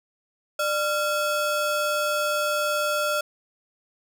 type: ring-modulated tone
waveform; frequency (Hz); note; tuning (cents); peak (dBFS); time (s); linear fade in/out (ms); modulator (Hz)
square; 987.8; B5; 0; -20; 0.59-3.21; 5; 391
effects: none

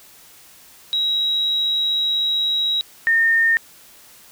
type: tone pair in turn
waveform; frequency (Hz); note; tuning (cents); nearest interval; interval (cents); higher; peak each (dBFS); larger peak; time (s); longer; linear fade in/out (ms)
sine; 3849 / 1824.9; B7 / A#6; -45 / -37; octave + minor second; 1292; first; -17 / -13; second; 0.93-2.81 / 3.07-3.57; first; 0
effects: white hiss -47 dBFS RMS until 4.31 s

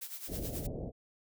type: noise with tremolo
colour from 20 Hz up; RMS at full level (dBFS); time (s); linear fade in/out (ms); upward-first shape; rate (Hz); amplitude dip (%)
blue; -41; 0.01-0.67; 10; sine; 9.4; 70
type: low-pass noise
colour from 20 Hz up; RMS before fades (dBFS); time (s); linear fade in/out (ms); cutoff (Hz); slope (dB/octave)
pink; -39; 0.27-0.92; 50; 660; 48
effects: none

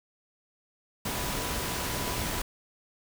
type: tone in noise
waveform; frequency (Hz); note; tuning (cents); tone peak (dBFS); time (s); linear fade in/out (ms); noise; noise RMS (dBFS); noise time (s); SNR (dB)
sine; 987.8; B5; 0; -42; 1.05-2.42; 5; pink; -32; 1.05-2.42; -13
effects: none

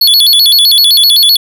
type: tone with vibrato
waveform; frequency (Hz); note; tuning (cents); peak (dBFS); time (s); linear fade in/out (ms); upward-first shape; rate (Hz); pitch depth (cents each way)
square; 3871; B7; -35; -4; 0.01-1.37; 5; square; 7.8; 210
effects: none

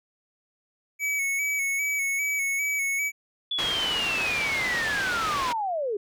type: tone with vibrato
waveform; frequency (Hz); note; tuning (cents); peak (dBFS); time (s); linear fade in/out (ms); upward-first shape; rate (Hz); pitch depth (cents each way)
square; 2244; C#7; +21; -25; 0.99-3.12; 50; square; 2.5; 31
type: linear sweep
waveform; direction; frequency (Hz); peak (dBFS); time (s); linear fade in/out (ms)
sine; down; 3457 to 388.2; -25; 3.51-5.97; 5
type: low-pass noise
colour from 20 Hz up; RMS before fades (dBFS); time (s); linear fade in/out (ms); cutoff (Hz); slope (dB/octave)
white; -32; 3.58-5.53; 10; 3300; 12
effects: none

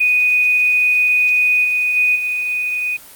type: tone with level steps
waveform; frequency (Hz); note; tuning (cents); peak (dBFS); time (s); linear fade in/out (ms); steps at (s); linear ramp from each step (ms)
sine; 2484; D#7; -3; -11 / -14 / -11 / -17; 0-2.97; 10; 1.64 / 1.96 / 2.15; 10
effects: white hiss -40 dBFS RMS until 3.15 s + Opus 24 kbps

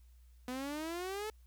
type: exponential sweep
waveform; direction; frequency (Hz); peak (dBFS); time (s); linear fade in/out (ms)
sawtooth; up; 246.9 to 440; -34; 0.48-1.3; 2
effects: added 60 Hz sine -57 dBFS peak until 1.46 s + white hiss -75 dBFS RMS until 1.46 s

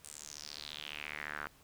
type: tone with band-pass filter sweep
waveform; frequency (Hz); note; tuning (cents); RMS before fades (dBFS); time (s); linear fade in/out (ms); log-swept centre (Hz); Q
sawtooth; 74.5; D2; +25; -45; 0.04-1.47; 0; 8900 to 1400; 4.1
effects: pink hiss -63 dBFS RMS until 1.63 s

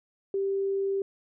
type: tone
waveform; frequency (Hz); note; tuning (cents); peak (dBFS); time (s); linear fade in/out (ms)
sine; 392; G4; 0; -25; 0.34-1.02; 2
effects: none

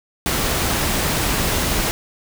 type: noise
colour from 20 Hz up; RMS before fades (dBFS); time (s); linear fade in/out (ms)
pink; -20; 0.26-1.91; 0
effects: none

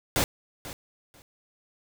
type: noise with echo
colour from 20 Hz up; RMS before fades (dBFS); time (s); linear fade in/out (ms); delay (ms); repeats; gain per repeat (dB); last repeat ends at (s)
pink; -24; 0.16-0.24; 0; 490; 2; -15; 1.22
effects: none

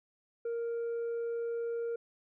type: tone with tanh clipping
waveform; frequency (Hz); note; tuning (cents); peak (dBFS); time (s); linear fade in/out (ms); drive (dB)
triangle; 466.2; A#4; 0; -33; 0.45-1.96; 5; 7
effects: none

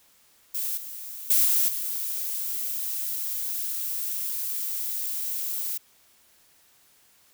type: noise with level steps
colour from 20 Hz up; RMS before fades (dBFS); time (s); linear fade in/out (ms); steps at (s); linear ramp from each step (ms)
violet; -29 / -38 / -20 / -22 / -30; 0.54-5.78; 10; 0.77 / 1.3 / 1.45 / 1.68; 5
effects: white hiss -60 dBFS RMS until 7.33 s

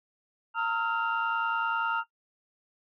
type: tone cluster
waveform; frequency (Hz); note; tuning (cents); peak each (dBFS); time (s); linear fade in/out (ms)
sine; 915 / 1284 / 1394 / 2779; A#5 / E6 / F6 / F7; -32 / -46 / -4 / -9; -30 / -33 / -29 / -38; 0.54-2.04; 50
effects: noise-tail reverb RT60 0.1 s tail -17 dB re dry + tanh soft clip ceiling -16 dBFS

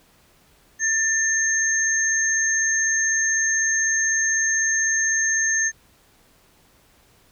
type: tone pair together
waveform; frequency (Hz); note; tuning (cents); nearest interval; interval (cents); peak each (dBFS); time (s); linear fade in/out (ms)
sine; 1788 / 6372; A6 / G8; +27 / +27; octave + minor seventh; 2200; -21; 0.79-5.72; 50
effects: pink hiss -57 dBFS RMS until 7.31 s

